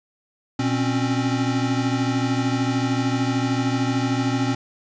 square tone cluster, 120.5 / 262.9 / 276.2 Hz, B2 / C4 / C#4, -42 / +8 / -6 cents, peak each -25 dBFS, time 0.59-4.55 s, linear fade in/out 5 ms, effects resampled to 16000 Hz + 8-bit

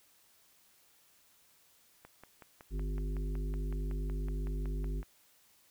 click train, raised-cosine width 0.5 ms, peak -35 dBFS, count 17, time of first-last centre 2.05-5.03 s, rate 5.37 Hz
harmonic tone, 50 Hz, G1, 35 cents sharp, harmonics 1 / 3 / 5 / 7 / 8, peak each -33 / -43 / -47 / -50 / -51 dBFS, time 2.7-5.04 s, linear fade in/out 50 ms
effects white hiss -66 dBFS RMS until 5.7 s

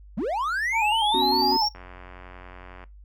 triangle linear sweep, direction up, 159.8 to 5570 Hz, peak -22 dBFS, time 0.17-1.69 s, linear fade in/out 10 ms
sine tone with vibrato, 870 Hz, A5, 20 cents flat, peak -21 dBFS, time 0.72-1.69 s, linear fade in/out 50 ms, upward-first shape square, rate 5 Hz, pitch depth 60 cents each way
triangle chord, B suspended second, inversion none, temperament just, 246.9 / 277.8 / 370.4 Hz, B3 / C#4 / F#4, 0 / +4 / +2 cents, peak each -29 / -27 / -24 dBFS, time 1.14-1.57 s, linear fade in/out 5 ms
click train, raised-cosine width 0.5 ms, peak -28 dBFS, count 100, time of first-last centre 1.75-2.839 s, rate 90.9 Hz
effects noise-tail reverb RT60 0.2 s tail -19 dB re dry + added 50 Hz sine -44 dBFS peak until 3.04 s

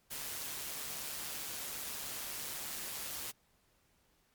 white noise with amplitude modulation, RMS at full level -40 dBFS, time 0.1-3.32 s, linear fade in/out 20 ms, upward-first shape sine, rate 145 Hz, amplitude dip 35%, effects pink hiss -72 dBFS RMS until 4.34 s + MP3 96 kbps

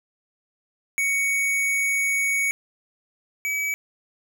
square tone pair in turn, 2233 / 2283 Hz, C#7 / D7, +12 / -50 cents, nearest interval unison, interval 38 cents, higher second, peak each -21 / -24 dBFS, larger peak first, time 0.98-2.51 / 3.45-3.74 s, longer first, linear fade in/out 0 ms, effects none

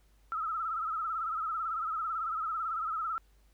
sine tone with vibrato, 1301 Hz, E6, 23 cents flat, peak -31 dBFS, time 0.32-3.18 s, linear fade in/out 0 ms, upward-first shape sine, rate 18 Hz, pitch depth 81 cents each way, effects added 50 Hz sine -61 dBFS peak until 3.53 s + pink hiss -71 dBFS RMS until 3.53 s

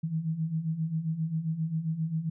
sine beating tone pair, 155.56 / 163.06 Hz, D#3 / E3, 0 / -19 cents, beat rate 7.5 Hz, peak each -34 / -29 dBFS, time 0.03-2.3 s, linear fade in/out 10 ms, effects none

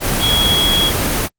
sine tone in noise, 3322 Hz, G#7, in tune, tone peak -13 dBFS, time 0.19-0.92 s, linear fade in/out 50 ms, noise pink, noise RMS -17 dBFS, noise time 0-1.29 s, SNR +1 dB, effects Opus 24 kbps

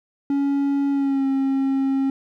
triangle tone with pitch glide, 280 to 270.1 Hz, C#4 to C#4, +18 to -45 cents, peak -16 dBFS, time 0.3-2.1 s, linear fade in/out 2 ms, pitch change -63 cents, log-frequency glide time 0.91-1.26 s, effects none

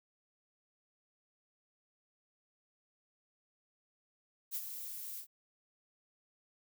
violet noise with ADSR envelope, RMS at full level -36 dBFS, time 4.51-5.27 s, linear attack 45 ms, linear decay 42 ms, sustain -8 dB, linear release 83 ms, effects none

